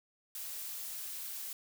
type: noise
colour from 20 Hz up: blue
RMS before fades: -42 dBFS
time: 0.35-1.53 s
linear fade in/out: 2 ms
effects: none